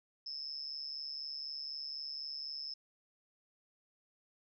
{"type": "tone with amplitude modulation", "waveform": "sine", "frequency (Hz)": 5220, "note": "E8", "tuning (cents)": -18, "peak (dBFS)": -36, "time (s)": [0.26, 2.74], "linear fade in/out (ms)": 5, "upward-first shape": "sine", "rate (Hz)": 144, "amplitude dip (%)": 90, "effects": []}